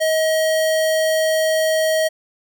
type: tone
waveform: square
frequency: 634 Hz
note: D#5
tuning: 32 cents sharp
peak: -16 dBFS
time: 0-2.09 s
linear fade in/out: 20 ms
effects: none